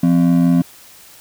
triangle ring-modulated tone, 215.2 Hz, A3, 38 cents flat, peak -5 dBFS, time 0.03-0.62 s, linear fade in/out 5 ms, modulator 42.8 Hz, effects white hiss -43 dBFS RMS until 1.2 s

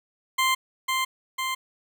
20% pulse tone with echo, 1046.5 Hz, C6, in tune, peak -15 dBFS, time 0.38-0.55 s, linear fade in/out 10 ms, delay 500 ms, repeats 2, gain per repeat -3 dB, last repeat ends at 1.55 s, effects 9-bit

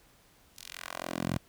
10% pulse tone with high-pass filter sweep, 43.65 Hz, F1, in tune, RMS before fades -37 dBFS, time 0.56-1.38 s, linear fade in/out 10 ms, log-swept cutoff 5400 to 96 Hz, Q 1.1, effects pink hiss -62 dBFS RMS until 1.48 s

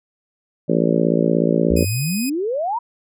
harmonic tone, 56.7 Hz, A#1, 47 cents flat, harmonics 3 / 4 / 5 / 6 / 7 / 8 / 9 / 10, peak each -20 / -21 / -22 / -23 / -23 / -24 / -25 / -25 dBFS, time 0.68-1.85 s, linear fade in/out 20 ms
sine exponential sweep, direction up, 63.1 to 987.8 Hz, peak -19 dBFS, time 1.7-2.79 s, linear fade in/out 10 ms
10% pulse tone, 2504 Hz, D#7, 10 cents sharp, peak -17 dBFS, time 1.76-2.3 s, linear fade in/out 10 ms
effects none

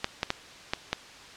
clicks, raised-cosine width 0.2 ms, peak -8 dBFS, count 5, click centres 0.044 / 0.231 / 0.304 / 0.735 / 0.93 s, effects white hiss -47 dBFS RMS until 1.36 s + low-pass 5000 Hz 12 dB/octave

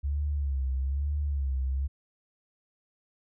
sine tone with vibrato, 69.3 Hz, C#2, in tune, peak -26 dBFS, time 0.03-1.88 s, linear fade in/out 20 ms, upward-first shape sine, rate 1.1 Hz, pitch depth 99 cents each way, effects none

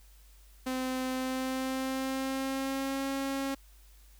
sawtooth tone with pitch glide, 258.2 to 272.4 Hz, C4 to C#4, -23 to -30 cents, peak -27 dBFS, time 0.66-3.55 s, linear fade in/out 10 ms, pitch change +93 cents, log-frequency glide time 1.11-3.09 s, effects added 50 Hz sine -54 dBFS peak until 4.19 s + white hiss -63 dBFS RMS until 4.19 s

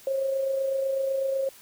sine tone with amplitude modulation, 539 Hz, C#5, 49 cents flat, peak -22 dBFS, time 0.07-1.49 s, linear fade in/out 2 ms, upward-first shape sine, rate 28 Hz, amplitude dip 40%, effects white hiss -51 dBFS RMS until 1.61 s

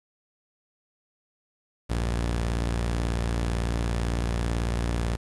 sawtooth tone pair together, 58.09 / 97.7 Hz, A#1 / G2, -5 / -5 cents, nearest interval major sixth, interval 900 cents, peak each -21 / -31 dBFS, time 1.89-5.17 s, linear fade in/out 20 ms, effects resampled to 24000 Hz + 8-bit

